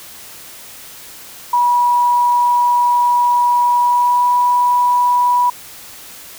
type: tone with pitch glide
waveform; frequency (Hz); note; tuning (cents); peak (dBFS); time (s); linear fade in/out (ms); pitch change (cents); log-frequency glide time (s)
sine; 970 to 979; B5 to B5; -31 to -15; -10; 1.53-5.5; 5; +16; 3.8-4.28
effects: white hiss -36 dBFS RMS until 6.38 s